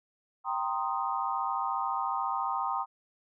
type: chord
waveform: sine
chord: C minor seventh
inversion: second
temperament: equal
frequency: 784 / 932.3 / 1046.5 / 1244.5 Hz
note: G5 / Bb5 / C6 / Eb6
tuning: 0 / 0 / 0 / 0 cents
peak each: -34 dBFS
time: 0.44-2.86 s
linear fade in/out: 50 ms
effects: none